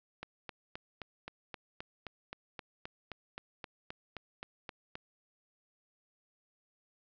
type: click train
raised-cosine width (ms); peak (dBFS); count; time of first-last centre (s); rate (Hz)
0.3; -25; 19; 0.23-4.954; 3.81
effects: low-pass 5000 Hz 12 dB/octave